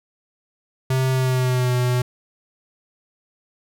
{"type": "tone with pitch glide", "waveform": "square", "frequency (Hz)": [130.81, 124.47], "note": ["C3", "B2"], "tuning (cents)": [0, 14], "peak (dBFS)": -18, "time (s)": [0.9, 2.02], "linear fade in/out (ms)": 5, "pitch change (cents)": -86, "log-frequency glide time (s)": [1.11, 1.75], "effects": []}